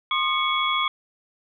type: tone cluster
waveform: sine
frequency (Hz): 1065 / 1218 / 2220 / 3354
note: C6 / D#6 / C#7 / G#7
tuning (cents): +30 / -37 / +2 / +16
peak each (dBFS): -26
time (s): 0.11-0.88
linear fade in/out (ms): 2
effects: none